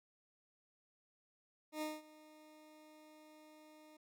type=tone with ADSR envelope; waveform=20% pulse; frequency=307.4 Hz; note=D#4; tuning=21 cents flat; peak=-33 dBFS; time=1.72-3.97 s; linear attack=96 ms; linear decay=200 ms; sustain=-21 dB; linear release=7 ms; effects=none